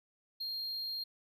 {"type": "tone", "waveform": "triangle", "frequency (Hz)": 4218, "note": "C8", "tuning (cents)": 13, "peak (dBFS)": -35, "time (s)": [0.4, 1.04], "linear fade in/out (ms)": 10, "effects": []}